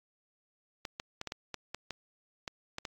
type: clicks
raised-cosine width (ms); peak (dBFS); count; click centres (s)
0.2; -20; 11; 0.852 / 0.999 / 1.214 / 1.273 / 1.321 / 1.543 / 1.746 / 1.907 / 2.478 / 2.784 / 2.852
effects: AAC 64 kbps